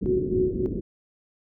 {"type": "low-pass noise", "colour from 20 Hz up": "white", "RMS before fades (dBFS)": -29, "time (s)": [0.01, 0.81], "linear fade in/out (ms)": 20, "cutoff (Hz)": 400, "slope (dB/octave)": 48}
{"type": "tone with tremolo", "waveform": "sine", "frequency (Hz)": 369.2, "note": "F#4", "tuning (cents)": -4, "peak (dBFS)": -19, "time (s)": [0.06, 0.66], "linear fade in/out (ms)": 0, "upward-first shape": "sine", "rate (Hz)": 3.6, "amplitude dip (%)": 80}
{"effects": []}